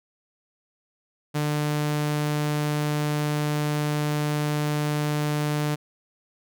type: tone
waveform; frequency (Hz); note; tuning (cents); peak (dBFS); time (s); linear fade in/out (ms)
sawtooth; 149.1; D3; +27; -19; 1.34-5.76; 20
effects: none